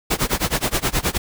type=noise with tremolo; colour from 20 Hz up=pink; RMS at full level=-18 dBFS; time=0.1-1.18 s; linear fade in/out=10 ms; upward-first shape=sine; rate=9.5 Hz; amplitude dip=95%; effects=none